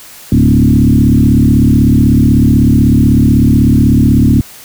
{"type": "tone with frequency modulation", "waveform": "sine", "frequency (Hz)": 175, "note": "F3", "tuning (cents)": 4, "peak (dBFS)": -4, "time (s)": [0.32, 4.41], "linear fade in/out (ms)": 2, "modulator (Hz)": 36.1, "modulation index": 3.1, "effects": ["white hiss -34 dBFS RMS until 4.64 s"]}